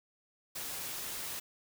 white noise, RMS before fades -40 dBFS, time 0.55-1.4 s, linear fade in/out 10 ms, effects none

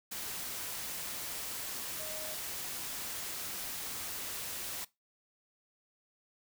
sine tone in noise, 622.3 Hz, D#5, in tune, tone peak -46 dBFS, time 1.99-2.35 s, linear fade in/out 10 ms, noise white, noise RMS -40 dBFS, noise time 0.11-4.85 s, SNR -9 dB, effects noise-tail reverb RT60 0.2 s tail -20 dB re dry

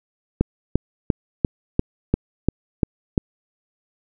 click train, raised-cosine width 3 ms, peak -3 dBFS, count 9, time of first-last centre 0.41-3.178 s, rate 2.89 Hz, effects none

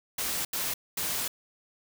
white noise bursts at uneven times, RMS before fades -31 dBFS, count 3, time 0.18-0.45 / 0.53-0.74 / 0.97-1.28 s, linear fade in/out 5 ms, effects none

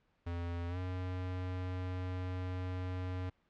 square tone with pitch glide, 86 to 91.64 Hz, F2 to F#2, -26 to -16 cents, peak -37 dBFS, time 0.26-3.3 s, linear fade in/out 10 ms, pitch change +110 cents, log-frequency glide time 0.68-0.78 s, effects pink hiss -75 dBFS RMS until 3.49 s + low-pass 3000 Hz 12 dB/octave

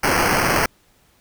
blue noise with sample-and-hold, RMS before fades -18 dBFS, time 0.03-0.66 s, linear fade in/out 5 ms, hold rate 3675 Hz, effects pink hiss -58 dBFS RMS until 1.2 s

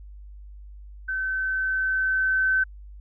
sine tone with level ramp, 1532 Hz, G6, 40 cents flat, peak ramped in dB -25 to -18 dBFS, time 1.08-2.64 s, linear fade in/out 10 ms, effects added 50 Hz sine -40 dBFS peak until 3 s

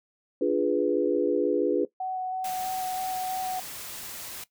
sine chord, D diminished seventh, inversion none, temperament equal, 293.7 / 349.2 / 415.3 / 493.9 Hz, D4 / F4 / Ab4 / Cb5, 0 / 0 / 0 / 0 cents, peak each -27 dBFS, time 0.41-1.85 s, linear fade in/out 5 ms
sine tone with vibrato, 746 Hz, F#5, 14 cents sharp, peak -28 dBFS, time 2-3.6 s, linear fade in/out 5 ms, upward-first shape square, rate 3.1 Hz, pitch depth 8 cents each way
white noise, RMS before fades -39 dBFS, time 2.44-4.44 s, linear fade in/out 5 ms
effects noise-tail reverb RT60 0.1 s tail -17 dB re dry

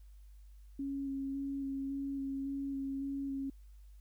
sine tone with vibrato, 274.2 Hz, C#4, 19 cents flat, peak -35 dBFS, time 0.79-3.5 s, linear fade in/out 5 ms, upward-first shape square, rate 1.8 Hz, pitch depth 13 cents each way, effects added 50 Hz sine -52 dBFS peak until 4 s + white hiss -75 dBFS RMS until 4 s

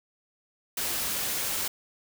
white noise, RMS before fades -30 dBFS, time 0.77-1.68 s, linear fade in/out 5 ms, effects none

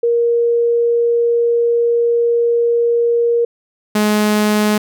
sine / sawtooth tone pair in turn, 470.5 / 211 Hz, A#4 / G#3, +16 / +28 cents, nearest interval octave + major second, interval 1388 cents, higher first, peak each -11 / -8 dBFS, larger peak second, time 0.03-3.45 / 3.95-4.78 s, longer first, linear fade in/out 5 ms, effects none

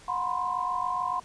sine tone cluster, 727 / 956 / 1007 / 1054 Hz, F#5 / A#5 / B5 / C6, -31 / +43 / +33 / +12 cents, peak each -34 / -36 / -31 / -30 dBFS, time 0.08-1.2 s, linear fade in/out 5 ms, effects pink hiss -52 dBFS RMS until 1.24 s + resampled to 22050 Hz

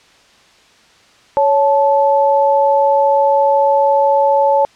sine tone pair together, 557.8 / 872 Hz, C#5 / A5, +11 / -16 cents, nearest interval minor sixth, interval 773 cents, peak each -12 dBFS, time 1.37-4.65 s, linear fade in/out 0 ms, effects white hiss -48 dBFS RMS until 4.75 s + low-pass 5000 Hz 12 dB/octave

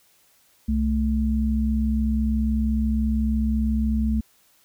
sine tone pair together, 65.17 / 219.2 Hz, C2 / A3, -6 / -6 cents, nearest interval octave + major sixth, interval 2100 cents, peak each -22 dBFS, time 0.68-4.21 s, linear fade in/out 10 ms, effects white hiss -60 dBFS RMS until 4.64 s

